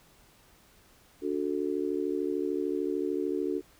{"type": "chord", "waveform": "sine", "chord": "D major", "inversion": "none", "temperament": "just", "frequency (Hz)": [293.7, 367.1, 440.5], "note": ["D4", "F#4", "A4"], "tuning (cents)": [0, -14, 2], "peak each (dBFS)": [-32, -31, -34], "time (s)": [1.21, 3.62], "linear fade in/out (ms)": 50, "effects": ["pink hiss -60 dBFS RMS until 3.79 s"]}